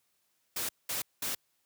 white noise bursts, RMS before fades -34 dBFS, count 3, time 0.56-1.35 s, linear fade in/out 5 ms, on 130 ms, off 200 ms, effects white hiss -75 dBFS RMS until 1.65 s + high-pass 80 Hz 12 dB/octave

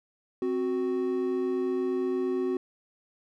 triangle tone pair together, 261.4 / 370 Hz, C4 / F#4, -1 / 0 cents, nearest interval tritone, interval 601 cents, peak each -29 / -25 dBFS, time 0.42-2.57 s, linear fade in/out 2 ms, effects none

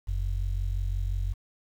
sine tone pair together, 45.7 / 91.4 Hz, F#1 / F#2, -21 / -21 cents, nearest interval octave, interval 1200 cents, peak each -27 / -32 dBFS, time 0.07-1.34 s, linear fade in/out 20 ms, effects 9-bit

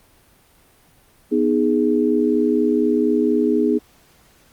sine chord, G# minor, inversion first, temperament equal, 246.9 / 311.1 / 415.3 Hz, B3 / D#4 / G#4, 0 / 0 / 0 cents, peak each -19 dBFS, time 1.31-3.79 s, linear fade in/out 20 ms, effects pink hiss -54 dBFS RMS until 4.52 s + Opus 32 kbps

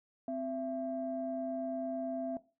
sine tone pair together, 259.7 / 669.3 Hz, C4 / E5, -13 / +26 cents, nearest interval octave + major third, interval 1639 cents, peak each -37 / -36 dBFS, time 0.28-2.37 s, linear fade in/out 2 ms, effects noise-tail reverb RT60 0.3 s tail -17 dB re dry + tanh soft clip ceiling -26 dBFS

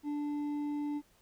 triangle tone with hard clipping, 293.1 Hz, D4, 3 cents flat, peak -34 dBFS, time 0.03-1.02 s, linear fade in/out 50 ms, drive 8 dB, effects pink hiss -67 dBFS RMS until 1.21 s

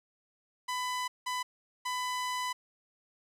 sawtooth tone bursts at uneven times, 1000 Hz, B5, 21 cents sharp, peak -28 dBFS, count 3, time 0.68-1.08 / 1.26-1.43 / 1.85-2.53 s, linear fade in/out 10 ms, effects low-pass 11000 Hz 12 dB/octave + 11-bit

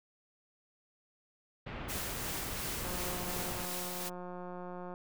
pink low-pass noise, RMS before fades -42 dBFS, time 1.66-3.66 s, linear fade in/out 10 ms, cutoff 3000 Hz, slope 24 dB/octave
white noise with tremolo, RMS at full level -39 dBFS, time 1.88-4.1 s, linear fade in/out 20 ms, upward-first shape sine, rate 2.8 Hz, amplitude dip 30%
click train, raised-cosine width 1 ms, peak -31 dBFS, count 375, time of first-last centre 2.85-4.939 s, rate 179 Hz
effects none

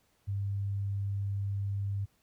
sine tone, 99.6 Hz, G2, 28 cents sharp, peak -30 dBFS, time 0.27-2.06 s, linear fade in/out 20 ms, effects pink hiss -71 dBFS RMS until 2.22 s

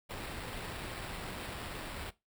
pink noise with sample-and-hold, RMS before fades -42 dBFS, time 0.09-2.11 s, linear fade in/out 20 ms, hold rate 6300 Hz, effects noise-tail reverb RT60 0.2 s tail -18 dB re dry

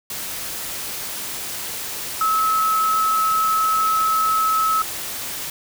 sine tone in noise, 1294 Hz, E6, 32 cents flat, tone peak -16 dBFS, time 2.21-4.82 s, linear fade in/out 2 ms, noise white, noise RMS -29 dBFS, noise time 0.1-5.5 s, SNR +10 dB, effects none

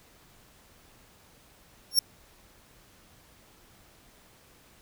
sawtooth tone with exponential growth, 5510 Hz, F8, 24 cents flat, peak -13 dBFS, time 1.91-1.99 s, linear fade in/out 2 ms, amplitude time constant 17 ms, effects pink hiss -58 dBFS RMS until 4.81 s

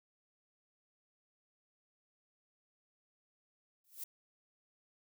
violet noise with exponential growth, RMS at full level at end -39 dBFS, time 3.84-4.04 s, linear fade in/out 5 ms, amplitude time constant 43 ms, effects none

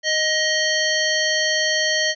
harmonic tone with a mistuned harmonic, 628 Hz, D#5, 16 cents sharp, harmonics 1 / 3 / 5 / 7 / 9 / 10, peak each -25 / -21 / -25 / -24 / -29 / -31 dBFS, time 0.03-2.15 s, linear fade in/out 50 ms, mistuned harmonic 1, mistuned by -18 cents, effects none

